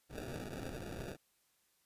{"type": "noise with sample-and-hold", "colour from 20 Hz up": "white", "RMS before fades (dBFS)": -44, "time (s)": [0.09, 1.17], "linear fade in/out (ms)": 50, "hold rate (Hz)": 1050, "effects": ["white hiss -75 dBFS RMS until 1.85 s", "resampled to 32000 Hz"]}